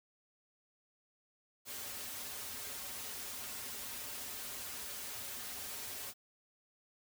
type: noise with comb filter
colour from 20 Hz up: white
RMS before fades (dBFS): -44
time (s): 1.65-6.14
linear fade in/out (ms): 50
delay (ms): 6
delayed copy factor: -0.95
effects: none